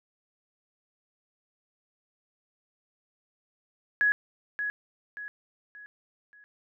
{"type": "tone with echo", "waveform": "sine", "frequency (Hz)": 1677, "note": "G#6", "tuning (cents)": 16, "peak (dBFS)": -20, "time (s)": [4.01, 4.12], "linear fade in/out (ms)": 0, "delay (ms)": 580, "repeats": 4, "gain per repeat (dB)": -8, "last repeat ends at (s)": 6.44, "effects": []}